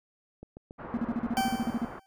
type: click train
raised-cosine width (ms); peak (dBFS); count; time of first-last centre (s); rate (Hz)
2; -30; 9; 0.43-1.546; 7.17
type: low-pass noise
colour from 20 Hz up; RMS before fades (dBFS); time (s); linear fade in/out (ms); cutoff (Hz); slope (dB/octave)
white; -42; 0.78-2; 20; 1300; 24
type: tone bursts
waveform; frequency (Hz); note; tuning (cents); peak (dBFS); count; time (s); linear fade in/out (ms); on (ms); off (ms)
triangle; 234.7; A#3; +12; -24; 13; 0.94-1.848; 0; 32; 41
type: tone with exponential decay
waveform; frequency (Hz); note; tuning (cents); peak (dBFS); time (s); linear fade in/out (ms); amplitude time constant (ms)
40% pulse; 774; G5; -22; -23; 1.37-2.06; 0; 150
effects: none

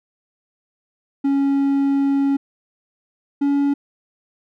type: tone pair in turn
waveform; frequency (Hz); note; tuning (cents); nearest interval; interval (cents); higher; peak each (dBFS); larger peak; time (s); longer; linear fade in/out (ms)
triangle; 277.2 / 282.4; C#4 / C#4; 0 / +32; unison; 32; second; -13; neither; 1.24-2.37 / 3.41-3.74; first; 10
effects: none

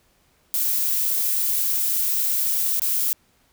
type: noise with dropouts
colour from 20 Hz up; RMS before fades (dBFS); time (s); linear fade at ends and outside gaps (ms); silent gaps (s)
violet; -22; 0.54-3.13; 0; 2.796-2.819
effects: pink hiss -62 dBFS RMS until 3.52 s

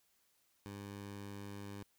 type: tone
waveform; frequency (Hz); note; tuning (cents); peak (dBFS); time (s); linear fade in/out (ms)
15% pulse; 100.7; G2; +47; -39; 0.66-1.83; 0
effects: white hiss -75 dBFS RMS until 1.98 s

